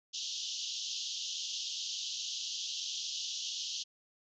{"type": "band-pass noise", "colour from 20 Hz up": "pink", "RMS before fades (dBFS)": -39, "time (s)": [0.13, 3.84], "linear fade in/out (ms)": 20, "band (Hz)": [2900, 6700], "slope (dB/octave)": 96, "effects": []}